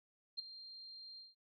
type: tone with ADSR envelope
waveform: sine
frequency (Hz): 4186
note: C8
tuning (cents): 0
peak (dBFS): -36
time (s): 0.37-1.35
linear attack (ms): 21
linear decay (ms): 13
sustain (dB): -14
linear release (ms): 170
effects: none